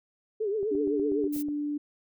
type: tone with vibrato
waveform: sine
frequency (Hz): 415.3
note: G#4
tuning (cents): 0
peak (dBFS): -26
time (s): 0.4-1.28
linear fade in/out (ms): 10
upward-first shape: triangle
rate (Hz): 7.9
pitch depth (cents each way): 140
type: click train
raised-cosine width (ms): 2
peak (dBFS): -31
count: 8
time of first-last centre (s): 0.63-1.486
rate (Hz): 8.18
type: tone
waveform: sine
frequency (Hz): 293.7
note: D4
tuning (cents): 0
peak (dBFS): -28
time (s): 0.71-1.78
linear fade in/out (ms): 10
type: noise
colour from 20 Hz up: violet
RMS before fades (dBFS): -39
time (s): 1.32-1.43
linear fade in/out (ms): 20
effects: none